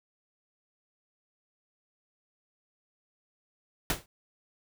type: noise with exponential decay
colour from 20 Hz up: pink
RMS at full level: -25 dBFS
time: 3.9-4.06 s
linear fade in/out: 1 ms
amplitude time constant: 33 ms
effects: none